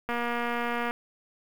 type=click train; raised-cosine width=0.5 ms; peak=-16 dBFS; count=196; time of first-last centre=0.09-0.909 s; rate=238 Hz; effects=7-bit